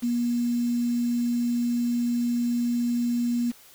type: tone with quantisation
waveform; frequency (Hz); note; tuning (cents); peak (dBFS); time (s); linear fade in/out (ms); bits
sine; 239.6; A#3; +48; -22; 0.02-3.52; 20; 7
effects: white hiss -52 dBFS RMS until 3.74 s